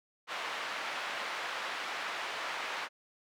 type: band-pass noise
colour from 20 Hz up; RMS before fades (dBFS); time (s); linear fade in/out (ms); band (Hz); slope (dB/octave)
pink; -38; 0.27-2.89; 50; 890 to 2900; 12
effects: none